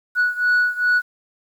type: beating tone pair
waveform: sine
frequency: 1469 / 1471.5 Hz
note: F#6 / F#6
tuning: -13 / -10 cents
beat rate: 2.5 Hz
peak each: -16 / -18 dBFS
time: 0.15-1.02 s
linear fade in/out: 50 ms
effects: tanh soft clip ceiling -12 dBFS + 8-bit